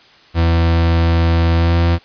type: tone with pitch glide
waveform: 40% pulse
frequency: 83.5 to 84.76 Hz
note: E2 to E2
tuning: +23 to +49 cents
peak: -10 dBFS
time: 0.34-1.99 s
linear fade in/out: 50 ms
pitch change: +26 cents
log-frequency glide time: 1.55-1.76 s
effects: white hiss -46 dBFS RMS until 2.04 s + resampled to 11025 Hz